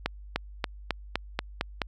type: accelerating click train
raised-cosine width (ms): 0.3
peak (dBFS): -10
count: 8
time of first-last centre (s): 0.06-1.818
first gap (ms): 300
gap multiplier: 0.94
effects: added 50 Hz sine -42 dBFS peak until 1.87 s